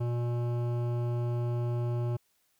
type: tone with hard clipping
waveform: sine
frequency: 120 Hz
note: B2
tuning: 49 cents flat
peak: -30 dBFS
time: 0-2.17 s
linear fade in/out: 10 ms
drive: 14 dB
effects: white hiss -72 dBFS RMS until 2.59 s